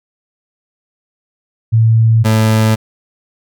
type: tone pair in turn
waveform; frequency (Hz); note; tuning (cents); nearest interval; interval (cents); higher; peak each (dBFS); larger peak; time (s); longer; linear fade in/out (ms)
sine / 30% pulse; 112.7 / 109.94; A2 / A2; +42 / -1; unison; 43; first; -6; neither; 1.72-2.24 / 2.24-2.76; neither; 20
effects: none